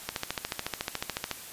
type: click train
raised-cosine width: 0.2 ms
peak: -12 dBFS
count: 18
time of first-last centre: 0.09-1.313 s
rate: 13.9 Hz
effects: white hiss -44 dBFS RMS until 1.52 s + resampled to 32000 Hz